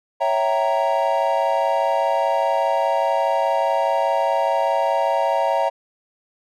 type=chord; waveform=triangle; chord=C# diminished seventh; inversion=none; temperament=equal with one note detuned; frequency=554.4 / 659.3 / 771 / 932.3 Hz; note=C#5 / E5 / G5 / Bb5; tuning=0 / 0 / -29 / 0 cents; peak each=-21 / -20 / -22 / -20 dBFS; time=0.2-5.7 s; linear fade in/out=20 ms; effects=none